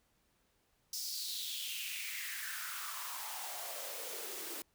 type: noise with high-pass filter sweep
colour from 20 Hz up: white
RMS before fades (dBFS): -42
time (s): 0.93-4.62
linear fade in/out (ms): 2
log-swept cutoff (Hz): 5400 to 310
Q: 4.6
effects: pink hiss -75 dBFS RMS until 4.74 s